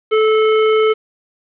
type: tone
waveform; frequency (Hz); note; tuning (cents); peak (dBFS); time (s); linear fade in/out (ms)
square; 435.5; A4; -18; -11; 0.11-0.94; 20
effects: resampled to 8000 Hz + 7-bit